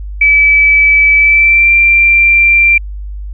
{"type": "tone with pitch glide", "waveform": "sine", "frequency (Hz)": [2300, 2363], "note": ["D7", "D7"], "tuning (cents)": [-37, 10], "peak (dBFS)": -4, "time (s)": [0.21, 2.78], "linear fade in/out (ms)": 5, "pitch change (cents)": 47, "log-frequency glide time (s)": [1.17, 1.72], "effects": ["added 50 Hz sine -20 dBFS peak until 3.33 s"]}